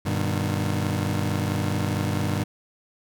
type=chord; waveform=25% pulse; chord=G augmented; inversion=none; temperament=just; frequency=98 / 122.5 / 153.12 Hz; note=G2 / B2 / D#3; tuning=0 / -14 / -27 cents; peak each=-22 / -26 / -25 dBFS; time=0.05-2.44 s; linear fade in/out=10 ms; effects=none